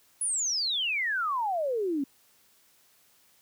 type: exponential sweep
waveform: sine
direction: down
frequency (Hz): 10460 to 264.4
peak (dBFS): -26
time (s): 0.21-2.04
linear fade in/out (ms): 5
effects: white hiss -63 dBFS RMS until 3.41 s + high-pass 60 Hz 12 dB/octave

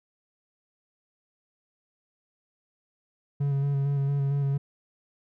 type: tone with vibrato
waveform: triangle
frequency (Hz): 140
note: C#3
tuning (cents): +18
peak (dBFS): -21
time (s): 3.4-4.58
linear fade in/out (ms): 10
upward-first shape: square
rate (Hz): 4.4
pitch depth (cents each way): 20
effects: none

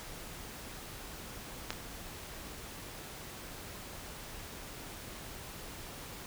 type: clicks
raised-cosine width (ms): 0.2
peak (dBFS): -16 / -27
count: 2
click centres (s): 1.705 / 1.731
effects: pink hiss -46 dBFS RMS until 6.26 s

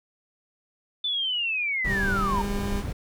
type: linear sweep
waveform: sine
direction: down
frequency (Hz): 3536 to 892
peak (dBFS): -24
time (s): 1.04-2.42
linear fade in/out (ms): 5
type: noise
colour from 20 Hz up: brown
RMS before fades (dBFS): -30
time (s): 1.84-2.93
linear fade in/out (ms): 10
type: tone with pitch glide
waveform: 30% pulse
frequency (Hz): 196 to 200.8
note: G3 to G3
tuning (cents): 0 to +42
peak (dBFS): -26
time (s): 1.86-2.84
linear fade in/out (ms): 50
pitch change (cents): +42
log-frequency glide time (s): 2.25-2.38
effects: none

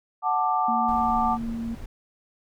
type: chord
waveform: sine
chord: D major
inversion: first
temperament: equal with one note detuned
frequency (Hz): 740 / 880 / 1180.8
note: F#5 / A5 / D6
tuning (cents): 0 / 0 / +9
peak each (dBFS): -25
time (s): 0.22-1.38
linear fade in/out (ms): 50
type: tone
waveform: sine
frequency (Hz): 230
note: A#3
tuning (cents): -23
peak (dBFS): -28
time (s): 0.68-1.75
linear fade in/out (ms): 5
type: noise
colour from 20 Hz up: brown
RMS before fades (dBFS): -37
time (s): 0.88-1.86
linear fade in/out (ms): 5
effects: none

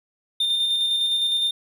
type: tone with tremolo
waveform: triangle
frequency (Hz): 3616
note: A7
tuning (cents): +47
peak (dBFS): -17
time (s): 0.4-1.51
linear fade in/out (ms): 5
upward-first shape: square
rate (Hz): 9.8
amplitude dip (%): 25
effects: none

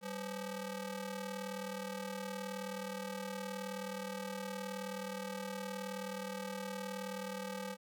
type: ring-modulated tone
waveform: sawtooth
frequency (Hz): 349.1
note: F4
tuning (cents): -1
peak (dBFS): -33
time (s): 0.01-7.77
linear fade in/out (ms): 50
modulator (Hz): 155
effects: none

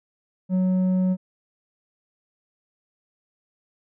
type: tone with low-pass filter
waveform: square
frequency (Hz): 185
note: F#3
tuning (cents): 0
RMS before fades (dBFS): -21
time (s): 0.49-1.17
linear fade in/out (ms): 50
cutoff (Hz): 380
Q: 1.1
effects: none

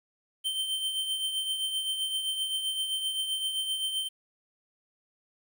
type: tone with tremolo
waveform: square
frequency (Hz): 3111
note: G7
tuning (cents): -14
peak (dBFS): -27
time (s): 0.44-4.09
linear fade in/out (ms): 20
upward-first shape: triangle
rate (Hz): 7.7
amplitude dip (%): 55
effects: 10-bit

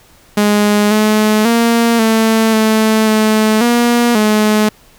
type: tone with pitch steps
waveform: sawtooth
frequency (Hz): 207.7 / 214.2 / 232.5 / 222.6 / 218.9 / 216.7 / 238.6 / 213.2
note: G#3 / A3 / A#3 / A3 / A3 / A3 / A#3 / G#3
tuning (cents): 0 / -46 / -4 / +20 / -9 / -26 / +41 / +46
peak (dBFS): -5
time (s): 0.37-4.69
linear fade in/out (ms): 5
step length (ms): 540
effects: pink hiss -46 dBFS RMS until 4.98 s

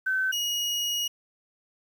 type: tone pair in turn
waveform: sine / 30% pulse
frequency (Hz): 1531 / 2890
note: G6 / F#7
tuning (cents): -41 / -41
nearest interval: major seventh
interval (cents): 1100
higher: second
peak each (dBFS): -23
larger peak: neither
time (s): 0.06-0.32 / 0.32-1.08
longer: second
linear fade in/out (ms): 10
effects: 9-bit

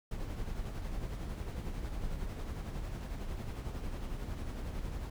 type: noise with tremolo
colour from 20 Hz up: brown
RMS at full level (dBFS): -37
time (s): 0.11-5.1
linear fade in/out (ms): 5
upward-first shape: sine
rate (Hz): 11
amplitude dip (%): 40
effects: none

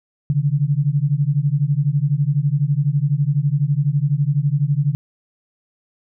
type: beating tone pair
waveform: sine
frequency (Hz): 137.9 / 149.9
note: C#3 / D3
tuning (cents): -9 / +36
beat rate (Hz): 12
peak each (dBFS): -18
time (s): 0.3-4.95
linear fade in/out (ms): 0
effects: none

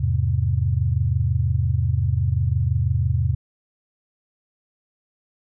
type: chord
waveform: sine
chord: E augmented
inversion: none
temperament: just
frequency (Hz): 82.41 / 103.01 / 128.76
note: E2 / G#2 / B#2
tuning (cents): 0 / -14 / -27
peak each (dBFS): -22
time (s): 0-3.35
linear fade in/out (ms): 10
effects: none

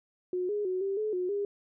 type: tone with pitch steps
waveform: sine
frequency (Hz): 362.9 / 414.8 / 369.6 / 391.8 / 428.8 / 362.8 / 405.3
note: F#4 / G#4 / F#4 / G4 / A4 / F#4 / G#4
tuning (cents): -34 / -2 / -2 / -1 / -45 / -34 / -42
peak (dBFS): -28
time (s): 0.33-1.45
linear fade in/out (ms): 2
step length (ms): 160
effects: none

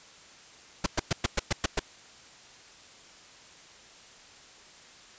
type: noise bursts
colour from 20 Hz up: pink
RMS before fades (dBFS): -25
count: 8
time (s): 0.84-1.794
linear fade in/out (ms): 5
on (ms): 23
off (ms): 110
effects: white hiss -52 dBFS RMS until 5.18 s + resampled to 16000 Hz

